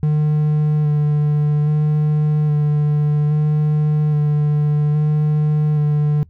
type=tone with vibrato; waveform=triangle; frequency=150 Hz; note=D3; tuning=37 cents sharp; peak=-11 dBFS; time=0.03-6.23 s; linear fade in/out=0 ms; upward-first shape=square; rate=0.61 Hz; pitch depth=14 cents each way; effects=noise-tail reverb RT60 0.1 s tail -23 dB re dry + added 81 Hz sine -44 dBFS peak until 6.29 s